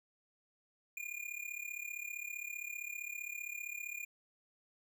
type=tone with amplitude modulation; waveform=square; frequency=2422 Hz; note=D#7; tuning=47 cents flat; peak=-38 dBFS; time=0.97-4.05 s; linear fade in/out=2 ms; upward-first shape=sine; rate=35.3 Hz; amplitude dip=85%; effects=none

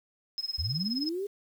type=tone with tremolo; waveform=sine; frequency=5140 Hz; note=E8; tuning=45 cents flat; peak=-28 dBFS; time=0.38-1.09 s; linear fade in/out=0 ms; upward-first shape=sine; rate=19 Hz; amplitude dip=95%
type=linear sweep; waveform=sine; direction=up; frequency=62.3 to 415.3 Hz; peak=-30 dBFS; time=0.58-1.27 s; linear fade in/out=10 ms
effects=9-bit

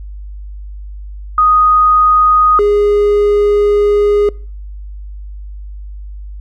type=tone pair in turn; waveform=sine / triangle; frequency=1244.5 / 412.4 Hz; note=D#6 / G#4; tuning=0 / -12 cents; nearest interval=octave + perfect fifth; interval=1912 cents; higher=first; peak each=-6 dBFS; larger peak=neither; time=1.38-2.59 / 2.59-4.29 s; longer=second; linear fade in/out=2 ms; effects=noise-tail reverb RT60 0.5 s tail -25 dB re dry + added 50 Hz sine -25 dBFS peak until 6.4 s

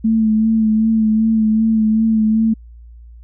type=tone with vibrato; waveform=sine; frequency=220 Hz; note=A3; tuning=in tune; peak=-11 dBFS; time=0.04-2.54 s; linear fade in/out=10 ms; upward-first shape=sine; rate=2.6 Hz; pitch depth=29 cents each way; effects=added 58 Hz sine -36 dBFS peak until 3.23 s

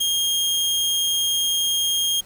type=tone; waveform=sawtooth; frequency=3234 Hz; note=G#7; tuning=47 cents flat; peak=-16 dBFS; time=0-2.21 s; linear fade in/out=10 ms; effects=pink hiss -49 dBFS RMS until 2.25 s

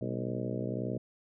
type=harmonic tone with a mistuned harmonic; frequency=61.74 Hz; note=B1; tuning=in tune; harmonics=2 / 3 / 4 / 5 / 6 / 7 / 8 / 9 / 10; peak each=-37 / -39 / -40 / -41 / -42 / -42 / -43 / -44 / -44 dBFS; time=0.01-0.98 s; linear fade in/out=5 ms; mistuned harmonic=3; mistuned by=+110 cents; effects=none

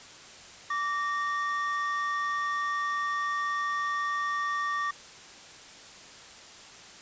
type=tone pair together; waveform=triangle; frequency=1160.7 / 1846 Hz; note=D6 / A#6; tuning=-21 / -17 cents; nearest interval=minor sixth; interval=804 cents; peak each=-27 / -31 dBFS; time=0.7-4.91 s; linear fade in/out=5 ms; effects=white hiss -48 dBFS RMS until 7.01 s + resampled to 16000 Hz

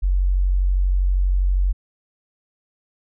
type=tone; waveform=sine; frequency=46.25 Hz; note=F#1; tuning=in tune; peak=-15 dBFS; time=0.02-1.73 s; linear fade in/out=20 ms; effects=none

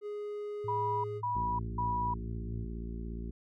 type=tone; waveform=triangle; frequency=415.3 Hz; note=G#4; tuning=in tune; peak=-34 dBFS; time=0.01-1.22 s; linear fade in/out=50 ms
type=tone with tremolo; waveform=sine; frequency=110 Hz; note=A2; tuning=in tune; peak=-38 dBFS; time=0.64-2.65 s; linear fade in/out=5 ms; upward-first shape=sine; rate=1.1 Hz; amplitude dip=30%
type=tone bursts; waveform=sine; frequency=976 Hz; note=B5; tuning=21 cents flat; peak=-30 dBFS; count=3; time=0.68-2.14 s; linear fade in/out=5 ms; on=360 ms; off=190 ms
type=harmonic tone; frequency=57.1 Hz; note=A#1; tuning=35 cents flat; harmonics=1 / 2 / 3 / 4 / 5 / 6 / 7; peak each=-38 / -48 / -45 / -45 / -54 / -50 / -52 dBFS; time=1.35-3.31 s; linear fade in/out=5 ms
effects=none

